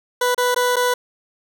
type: tone with dropouts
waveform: 20% pulse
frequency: 493.9 Hz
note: B4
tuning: in tune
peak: -11 dBFS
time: 0.21-0.94 s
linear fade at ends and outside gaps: 5 ms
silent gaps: 0.347-0.378 / 0.546-0.561 / 0.759-0.765 s
effects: none